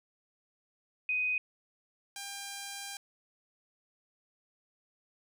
sine / 5% pulse tone pair in turn, 2500 / 798.2 Hz, D#7 / G5, +8 / +31 cents, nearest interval octave + minor sixth, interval 1977 cents, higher first, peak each -28 / -28 dBFS, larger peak neither, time 1.09-1.38 / 2.16-2.97 s, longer second, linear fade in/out 2 ms, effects none

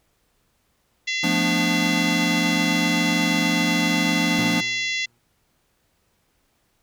harmonic tone, 681 Hz, F5, 44 cents flat, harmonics 3 / 4 / 5 / 6 / 7 / 8 / 9 / 10, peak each -25 / -30 / -30 / -33 / -38 / -39 / -37 / -41 dBFS, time 1.07-5.06 s, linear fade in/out 10 ms
square chord, B half-diminished seventh, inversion second, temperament equal, 174.61 / 220 / 246.9 / 293.7 Hz, F3 / A3 / B3 / D4, 0 / 0 / 0 / 0 cents, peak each -26 / -28 / -27 / -26 dBFS, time 1.23-4.61 s, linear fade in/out 10 ms
20% pulse tone with exponential decay, 118.3 Hz, A#2, 26 cents sharp, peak -22 dBFS, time 4.39-5.18 s, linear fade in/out 0 ms, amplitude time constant 170 ms
effects pink hiss -67 dBFS RMS until 6.82 s

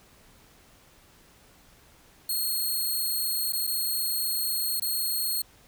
5% pulse tone with dropouts, 4281 Hz, C8, 39 cents sharp, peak -19 dBFS, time 2.29-5.42 s, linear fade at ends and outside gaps 5 ms, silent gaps 3.524-3.532 / 3.669-3.673 / 4.799-4.82 s, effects pink hiss -57 dBFS RMS until 5.67 s

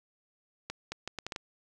accelerating click train, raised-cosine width 0.2 ms, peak -19 dBFS, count 7, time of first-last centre 0.7-1.361 s, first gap 220 ms, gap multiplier 0.71, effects none

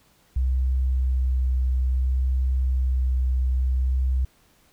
sine tone with vibrato, 64.1 Hz, C2, 35 cents flat, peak -19 dBFS, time 0.36-4.25 s, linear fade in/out 5 ms, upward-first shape sine, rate 0.6 Hz, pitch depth 12 cents each way, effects pink hiss -60 dBFS RMS until 4.72 s

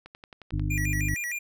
click train, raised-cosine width 0.3 ms, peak -28 dBFS, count 7, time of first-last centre 0.06-0.596 s, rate 11.2 Hz
harmonic tone, 50.4 Hz, G1, 49 cents sharp, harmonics 1 / 2 / 3 / 5 / 6, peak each -29 / -29 / -32 / -40 / -36 dBFS, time 0.52-1.15 s, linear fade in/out 10 ms
square tone with vibrato, 2154 Hz, C7, 50 cents sharp, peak -30 dBFS, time 0.7-1.39 s, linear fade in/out 10 ms, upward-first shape square, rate 6.5 Hz, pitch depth 190 cents each way
effects none

